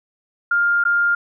sine tone with dropouts, 1404 Hz, F6, 9 cents sharp, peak -14 dBFS, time 0.51-1.15 s, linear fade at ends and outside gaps 5 ms, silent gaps 0.839-0.851 s, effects none

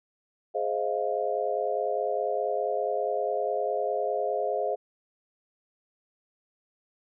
sine chord, F minor seventh, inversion first, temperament just, 419.1 / 523.8 / 628.6 / 698.5 Hz, Ab4 / C5 / Eb5 / F5, +16 / +2 / +18 / 0 cents, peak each -31 dBFS, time 0.54-4.76 s, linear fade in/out 20 ms, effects none

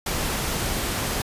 pink noise, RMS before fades -26 dBFS, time 0.06-1.22 s, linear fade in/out 5 ms, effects resampled to 32000 Hz

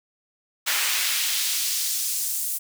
pink noise with high-pass filter sweep, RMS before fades -25 dBFS, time 0.66-2.59 s, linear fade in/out 20 ms, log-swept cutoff 1600 to 10000 Hz, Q 0.93, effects none

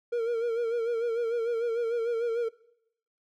triangle tone with vibrato, 464.9 Hz, A#4, 5 cents flat, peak -24 dBFS, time 0.12-2.49 s, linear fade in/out 10 ms, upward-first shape sine, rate 6.7 Hz, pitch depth 58 cents each way, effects noise-tail reverb RT60 0.8 s tail -22 dB re dry

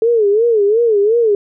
sine tone with vibrato, 436.3 Hz, A4, 15 cents flat, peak -9 dBFS, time 0.02-1.35 s, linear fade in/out 2 ms, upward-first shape sine, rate 2.8 Hz, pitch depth 150 cents each way, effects none

